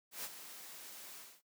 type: noise with ADSR envelope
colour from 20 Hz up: white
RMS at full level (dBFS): -41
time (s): 0.11-1.42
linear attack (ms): 130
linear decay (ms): 40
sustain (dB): -10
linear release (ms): 250
effects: noise-tail reverb RT60 0.1 s tail -18 dB re dry + high-pass 200 Hz 12 dB/octave